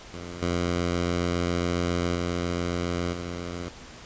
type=tone with level steps; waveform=10% pulse; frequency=87.31 Hz; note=F2; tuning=in tune; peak=-28 / -16 / -18 / -24 dBFS; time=0.13-3.69 s; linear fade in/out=10 ms; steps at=0.42 / 2.15 / 3.13 s; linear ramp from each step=2 ms; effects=pink hiss -45 dBFS RMS until 4.05 s + resampled to 16000 Hz